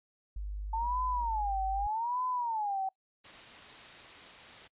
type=tone; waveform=sine; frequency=50.4 Hz; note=G1; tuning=49 cents sharp; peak=-35 dBFS; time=0.36-1.87 s; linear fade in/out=5 ms
type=tone with vibrato; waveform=sine; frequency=880 Hz; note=A5; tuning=in tune; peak=-30 dBFS; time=0.73-2.89 s; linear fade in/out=5 ms; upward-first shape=sine; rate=0.82 Hz; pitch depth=240 cents each way
type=noise; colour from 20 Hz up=white; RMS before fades=-49 dBFS; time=3.24-4.68 s; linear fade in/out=10 ms
effects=noise-tail reverb RT60 0.1 s tail -25 dB re dry + resampled to 8000 Hz